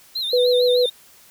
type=tone with vibrato; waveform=triangle; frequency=3878 Hz; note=B7; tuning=32 cents flat; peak=-21 dBFS; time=0.15-0.9 s; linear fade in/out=10 ms; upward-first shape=sine; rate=6.6 Hz; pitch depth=140 cents each way
type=tone; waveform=sine; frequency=493.9 Hz; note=B4; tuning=in tune; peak=-14 dBFS; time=0.33-0.86 s; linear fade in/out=5 ms
effects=white hiss -50 dBFS RMS until 1.3 s